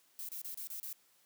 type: noise bursts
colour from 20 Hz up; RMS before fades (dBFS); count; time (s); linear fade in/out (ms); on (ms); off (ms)
violet; -43; 6; 0.19-0.928; 0; 98; 30
effects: white hiss -69 dBFS RMS until 1.25 s + high-pass 150 Hz 12 dB/octave